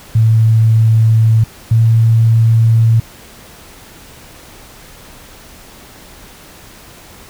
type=tone pair in turn; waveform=sine; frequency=111.7 / 113.39 Hz; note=A2 / A#2; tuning=+27 / -47 cents; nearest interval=unison; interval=26 cents; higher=second; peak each=-6 / -6 dBFS; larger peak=neither; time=0.15-1.44 / 1.71-3 s; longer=neither; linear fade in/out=5 ms; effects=pink hiss -38 dBFS RMS until 7.29 s